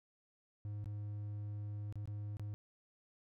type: tone with dropouts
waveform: triangle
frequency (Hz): 103.8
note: G#2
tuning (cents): 0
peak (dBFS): -38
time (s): 0.65-2.54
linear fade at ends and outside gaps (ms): 0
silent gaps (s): 0.843-0.858 / 1.925-1.956 / 2.056-2.075 / 2.369-2.396
effects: none